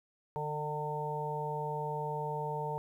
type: harmonic tone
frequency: 150 Hz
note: D3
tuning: 37 cents sharp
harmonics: 1 / 3 / 4 / 5 / 6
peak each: -39 / -39 / -44 / -45 / -37 dBFS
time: 0.36-2.78 s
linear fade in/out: 0 ms
effects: 11-bit